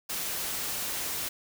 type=noise; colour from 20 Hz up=white; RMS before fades=-33 dBFS; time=0.09-1.29 s; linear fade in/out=10 ms; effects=none